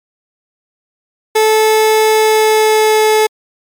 30% pulse tone with pitch glide, 435.5 to 432.2 Hz, A4 to A4, -18 to -31 cents, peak -5 dBFS, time 1.35-3.27 s, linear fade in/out 10 ms, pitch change -13 cents, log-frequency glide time 2.09-3.03 s, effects MP3 96 kbps

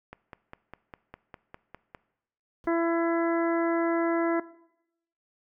click train, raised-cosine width 0.5 ms, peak -26 dBFS, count 10, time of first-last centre 0.13-1.948 s, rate 4.95 Hz
brown noise with exponential decay, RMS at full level -43 dBFS, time 2.64-2.76 s, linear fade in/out 0 ms, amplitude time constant 26 ms
harmonic tone, 335 Hz, E4, 28 cents sharp, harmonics 1 / 2 / 3 / 4 / 5 / 6, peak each -24 / -30 / -34 / -36 / -38 / -40 dBFS, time 2.67-4.4 s, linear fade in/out 5 ms
effects noise-tail reverb RT60 0.8 s tail -19 dB re dry

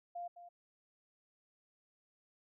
sine tone with echo, 698.5 Hz, F5, in tune, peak -40 dBFS, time 0.15-0.28 s, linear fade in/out 10 ms, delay 210 ms, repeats 1, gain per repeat -11 dB, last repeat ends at 0.49 s, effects none

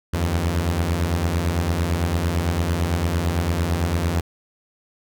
sawtooth beating tone pair, 77.78 / 86.68 Hz, D#2 / F2, 0 / -12 cents, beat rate 8.9 Hz, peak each -21 / -17 dBFS, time 0.13-4.21 s, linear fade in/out 10 ms, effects none

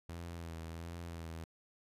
sawtooth tone with vibrato, 83.5 Hz, E2, 23 cents sharp, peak -39 dBFS, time 0.09-1.44 s, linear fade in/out 0 ms, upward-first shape sine, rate 1.4 Hz, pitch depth 38 cents each way, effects resampled to 32000 Hz

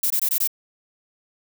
violet noise bursts, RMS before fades -21 dBFS, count 5, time 0.03-0.475 s, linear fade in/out 5 ms, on 73 ms, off 20 ms, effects none

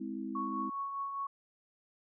sine chord, Ab augmented, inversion none, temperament just, 207.7 / 259.6 / 324.5 Hz, Ab3 / C4 / E4, 0 / -13 / -27 cents, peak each -41 / -40 / -41 dBFS, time 0-0.7 s, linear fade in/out 10 ms
sine tone with tremolo, 1108.7 Hz, C#6, in tune, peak -33 dBFS, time 0.35-1.27 s, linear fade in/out 5 ms, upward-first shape triangle, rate 4.9 Hz, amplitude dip 45%
effects none

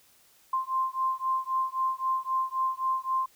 sine beating tone pair, 1046.5 / 1050.3 Hz, C6 / C6, 0 / +6 cents, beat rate 3.8 Hz, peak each -29 dBFS, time 0.53-3.26 s, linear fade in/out 5 ms, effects white hiss -61 dBFS RMS until 3.35 s

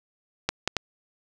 clicks, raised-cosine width 0.2 ms, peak -6 dBFS, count 3, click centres 0.49 / 0.676 / 0.767 s, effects none

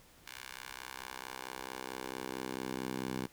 10% pulse tone with high-pass filter sweep, 64.5 Hz, C2, 24 cents flat, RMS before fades -42 dBFS, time 0.26-3.27 s, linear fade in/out 10 ms, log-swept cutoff 1800 to 170 Hz, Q 0.91, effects pink hiss -61 dBFS RMS until 3.32 s

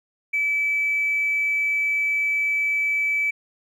triangle tone with tanh clipping, 2304 Hz, D7, 34 cents flat, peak -19 dBFS, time 0.33-3.31 s, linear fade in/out 10 ms, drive 1 dB, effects none

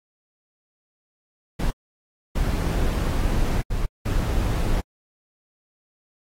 brown noise bursts at uneven times, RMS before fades -22 dBFS, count 4, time 1.59-1.71 / 2.35-3.62 / 3.7-3.86 / 4.05-4.81 s, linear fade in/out 10 ms, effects AAC 48 kbps

